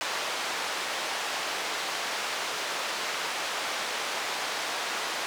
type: band-pass noise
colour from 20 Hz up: pink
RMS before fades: -32 dBFS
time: 0.01-5.26 s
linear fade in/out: 0 ms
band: 670 to 5700 Hz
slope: 12 dB/octave
effects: none